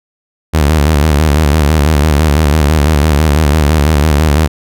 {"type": "tone with vibrato", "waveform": "sawtooth", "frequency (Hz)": 75.3, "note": "D2", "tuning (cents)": 44, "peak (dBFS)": -3, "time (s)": [0.53, 4.48], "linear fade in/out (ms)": 20, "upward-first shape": "square", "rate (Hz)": 6, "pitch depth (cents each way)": 84, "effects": []}